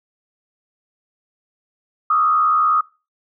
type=tone with frequency modulation; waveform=sine; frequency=1244.5 Hz; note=D#6; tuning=in tune; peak=-13 dBFS; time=2.1-2.81 s; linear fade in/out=5 ms; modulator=75.5 Hz; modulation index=0.73; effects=noise-tail reverb RT60 0.3 s tail -23 dB re dry